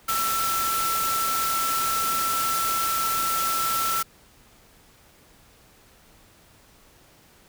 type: tone in noise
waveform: sine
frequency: 1334 Hz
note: E6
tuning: 20 cents sharp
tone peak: -24 dBFS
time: 0.08-4.03 s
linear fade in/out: 10 ms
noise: white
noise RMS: -28 dBFS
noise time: 0.08-4.03 s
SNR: +1 dB
effects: pink hiss -55 dBFS RMS until 7.48 s